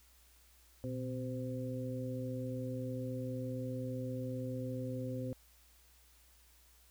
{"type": "harmonic tone with a mistuned harmonic", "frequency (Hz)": 128.5, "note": "C3", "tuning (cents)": -31, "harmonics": [1, 2, 3, 4], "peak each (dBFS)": [-40, -41, -50, -43], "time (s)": [0.84, 5.33], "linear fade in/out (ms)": 0, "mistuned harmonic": 1, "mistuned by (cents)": -92, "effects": ["added 60 Hz sine -65 dBFS peak until 6.9 s", "white hiss -66 dBFS RMS until 6.9 s"]}